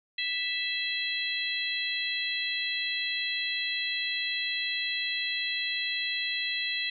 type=harmonic tone with a mistuned harmonic; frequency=659.3 Hz; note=E5; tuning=in tune; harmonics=3 / 4 / 5 / 6; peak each=-34 / -34 / -34 / -34 dBFS; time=0.18-6.9 s; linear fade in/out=5 ms; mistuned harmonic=6; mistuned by=+31 cents; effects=none